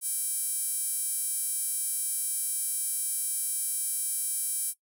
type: tone with high-pass filter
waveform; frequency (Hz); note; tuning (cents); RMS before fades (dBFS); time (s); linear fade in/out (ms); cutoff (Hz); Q
sawtooth; 784; G5; 0; -31; 0.01-4.74; 50; 10000; 3.8
effects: noise-tail reverb RT60 0.1 s tail -18 dB re dry